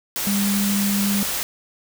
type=tone in noise; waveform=sine; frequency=200.7 Hz; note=G3; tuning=41 cents sharp; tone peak=-19 dBFS; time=0.27-1.23 s; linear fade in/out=0 ms; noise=white; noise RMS=-25 dBFS; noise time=0.16-1.43 s; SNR=+3 dB; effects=none